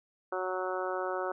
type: harmonic tone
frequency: 185 Hz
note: F#3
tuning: in tune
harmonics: 2 / 3 / 4 / 5 / 6 / 7 / 8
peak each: -36 / -36 / -39 / -41 / -42 / -39 / -42 dBFS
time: 0.32-1.32 s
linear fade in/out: 5 ms
effects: none